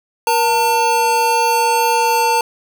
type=tone pair together; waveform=square; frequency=476.8 / 900.1 Hz; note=A#4 / A5; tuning=+39 / +39 cents; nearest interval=major seventh; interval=1100 cents; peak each=-20 / -14 dBFS; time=0.27-2.41 s; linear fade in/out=2 ms; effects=none